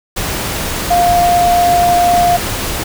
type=tone in noise; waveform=sine; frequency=702 Hz; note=F5; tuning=9 cents sharp; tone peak=-8 dBFS; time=0.9-2.37 s; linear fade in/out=10 ms; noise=pink; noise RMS=-19 dBFS; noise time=0.16-2.84 s; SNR=+8 dB; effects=none